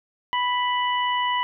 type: harmonic tone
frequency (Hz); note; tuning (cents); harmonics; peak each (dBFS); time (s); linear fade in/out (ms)
987.8; B5; 0; 1 / 2 / 3; -22 / -28 / -29; 0.33-1.43; 0
effects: none